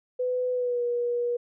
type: tone with pitch glide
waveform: sine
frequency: 501 to 481.1 Hz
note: B4 to B4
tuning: +25 to -45 cents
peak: -24 dBFS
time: 0.19-1.37 s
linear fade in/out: 10 ms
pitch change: -70 cents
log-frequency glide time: 0.52-0.83 s
effects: none